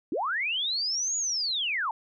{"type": "linear two-way sweep", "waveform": "sine", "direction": "up then down", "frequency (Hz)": [248.3, 6880, 831], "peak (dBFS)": -26, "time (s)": [0.12, 1.91], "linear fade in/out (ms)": 2, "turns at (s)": 1.17, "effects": []}